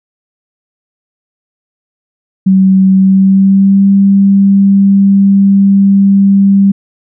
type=tone with pitch glide; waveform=sine; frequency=190.4 to 197.11 Hz; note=F#3 to G3; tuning=+50 to +10 cents; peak=-3 dBFS; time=2.46-6.72 s; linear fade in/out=10 ms; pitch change=+60 cents; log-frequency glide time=2.94-3.87 s; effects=none